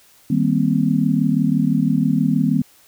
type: chord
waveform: sine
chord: C minor seventh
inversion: first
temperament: just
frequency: 156.98 / 196.22 / 235.5 / 261.6 Hz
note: Eb3 / G3 / Bb3 / C4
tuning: +16 / +2 / +18 / 0 cents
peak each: -20 dBFS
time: 0.3-2.62 s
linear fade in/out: 5 ms
effects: white hiss -52 dBFS RMS until 2.87 s